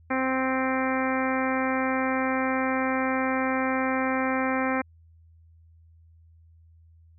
harmonic tone, 261.6 Hz, C4, in tune, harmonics 1 / 2 / 3 / 4 / 5 / 6 / 7 / 8 / 9, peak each -27 / -30 / -32 / -33 / -34 / -35 / -35 / -36 / -37 dBFS, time 0.1-4.82 s, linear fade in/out 10 ms, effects added 82 Hz sine -52 dBFS peak until 7.18 s

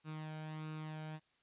sawtooth tone with flanger, 155.56 Hz, D#3, in tune, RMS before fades -45 dBFS, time 0.04-1.2 s, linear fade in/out 50 ms, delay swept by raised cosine 0.76 to 1.31 ms, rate 1.5 Hz, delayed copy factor +0.55, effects white hiss -75 dBFS RMS until 1.42 s + resampled to 8000 Hz

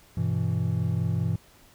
triangle chord, E minor, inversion first, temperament just, 98.89 / 123.61 / 164.81 Hz, G2 / B2 / E3, +16 / +2 / 0 cents, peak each -26 dBFS, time 0.17-1.36 s, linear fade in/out 5 ms, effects pink hiss -56 dBFS RMS until 1.74 s

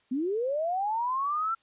sine linear sweep, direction up, 240.3 to 1361 Hz, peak -26 dBFS, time 0.11-1.55 s, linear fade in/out 10 ms, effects white hiss -67 dBFS RMS until 1.62 s + resampled to 8000 Hz

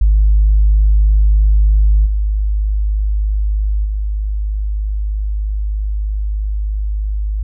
sine tone with level steps, 51.6 Hz, G#1, 10 cents flat, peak -6 / -12 / -15 dBFS, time 0.01-7.43 s, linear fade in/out 5 ms, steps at 2.05 / 3.84 s, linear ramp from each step 20 ms, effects tanh soft clip ceiling -3 dBFS

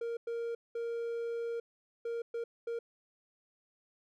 triangle tone bursts at uneven times, 466.2 Hz, A#4, in tune, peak -32 dBFS, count 6, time 0.01-0.17 / 0.27-0.55 / 0.75-1.6 / 2.05-2.22 / 2.34-2.44 / 2.67-2.79 s, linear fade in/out 5 ms, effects none

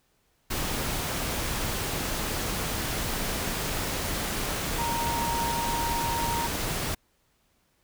sine tone in noise, 932.3 Hz, A#5, in tune, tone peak -28 dBFS, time 4.78-6.47 s, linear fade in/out 10 ms, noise pink, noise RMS -30 dBFS, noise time 0.5-6.95 s, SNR -1 dB, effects pink hiss -69 dBFS RMS until 7.83 s

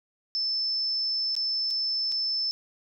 sine tone with dropouts, 5274 Hz, E8, in tune, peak -25 dBFS, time 0.35-2.51 s, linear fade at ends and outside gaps 0 ms, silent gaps 1.352-1.365 / 1.705-1.709 / 2.118-2.122 s, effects none

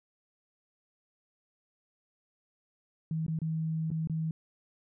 sine tone with dropouts, 160 Hz, D#3, 49 cents sharp, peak -29 dBFS, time 3.11-4.31 s, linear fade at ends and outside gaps 2 ms, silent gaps 3.265-3.281 / 3.389-3.417 / 3.904-3.914 / 4.073-4.097 s, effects none

